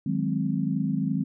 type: chord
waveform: sine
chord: Ab dominant seventh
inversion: second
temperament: equal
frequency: 155.56 / 185 / 207.7 / 261.6 Hz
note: Eb3 / Gb3 / Ab3 / C4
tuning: 0 / 0 / 0 / 0 cents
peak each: -29 / -29 / -29 / -29 dBFS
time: 0.06-1.24 s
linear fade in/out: 5 ms
effects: none